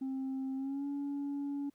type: tone with pitch glide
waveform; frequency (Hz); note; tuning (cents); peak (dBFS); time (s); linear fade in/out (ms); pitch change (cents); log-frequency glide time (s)
sine; 265.6 to 283; C4 to C#4; +26 to +36; -32; 0.01-1.7; 10; +110; 0.56-0.86
effects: tanh soft clip ceiling -33 dBFS + pink hiss -75 dBFS RMS until 1.74 s